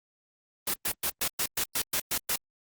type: noise bursts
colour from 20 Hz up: white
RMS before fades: -28 dBFS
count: 10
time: 0.67-2.36 s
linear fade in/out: 5 ms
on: 70 ms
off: 110 ms
effects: Opus 24 kbps